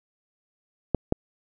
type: clicks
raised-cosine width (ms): 2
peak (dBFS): -7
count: 2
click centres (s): 0.947 / 1.124
effects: none